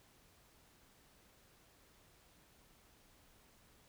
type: silence
effects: pink hiss -67 dBFS RMS until 3.88 s